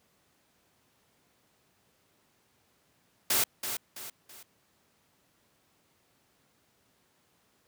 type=noise with echo; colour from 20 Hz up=white; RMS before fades=-26 dBFS; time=3.3-3.44 s; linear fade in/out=5 ms; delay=330 ms; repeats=3; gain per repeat=-8 dB; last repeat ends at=4.43 s; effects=pink hiss -69 dBFS RMS until 7.67 s + high-pass 100 Hz 12 dB/octave